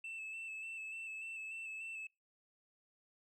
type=tone with vibrato; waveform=sine; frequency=2640 Hz; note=E7; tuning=2 cents sharp; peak=-40 dBFS; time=0.04-2.07 s; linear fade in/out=5 ms; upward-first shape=square; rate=3.4 Hz; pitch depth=22 cents each way; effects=noise-tail reverb RT60 0.2 s tail -22 dB re dry + tanh soft clip ceiling -42 dBFS